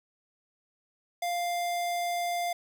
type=tone; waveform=square; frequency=698.5 Hz; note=F5; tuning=in tune; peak=-29 dBFS; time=1.22-2.53 s; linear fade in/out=5 ms; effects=10-bit